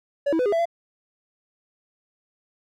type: tone with pitch steps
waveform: triangle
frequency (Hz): 568 / 324.9 / 501 / 408.3 / 665 / 679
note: C#5 / E4 / B4 / G#4 / E5 / F5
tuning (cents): +42 / -25 / +25 / -29 / +15 / -49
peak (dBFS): -17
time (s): 0.26-0.656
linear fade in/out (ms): 10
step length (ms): 66
effects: none